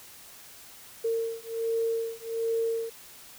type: beating tone pair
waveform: sine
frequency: 455.3 / 456.6 Hz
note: A#4 / A#4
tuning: -41 / -36 cents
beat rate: 1.3 Hz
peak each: -30 dBFS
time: 1.04-2.9 s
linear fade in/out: 10 ms
effects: white hiss -49 dBFS RMS until 3.38 s